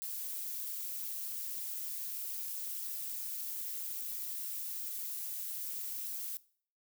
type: noise with amplitude modulation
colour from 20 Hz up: violet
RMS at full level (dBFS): -37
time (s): 0.02-6.37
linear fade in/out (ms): 0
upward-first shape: sine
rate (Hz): 211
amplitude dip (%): 65
effects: noise-tail reverb RT60 0.5 s tail -20 dB re dry